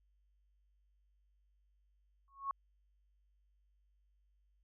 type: tone with exponential growth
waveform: sine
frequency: 1100 Hz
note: C#6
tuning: 14 cents flat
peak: -31 dBFS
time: 2.28-2.51 s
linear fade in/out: 1 ms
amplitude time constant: 48 ms
effects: added 50 Hz sine -70 dBFS peak until 4.63 s